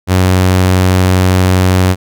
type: tone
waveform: sawtooth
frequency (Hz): 92.5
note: F#2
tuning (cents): 0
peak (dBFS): -3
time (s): 0.07-1.96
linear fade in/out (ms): 50
effects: none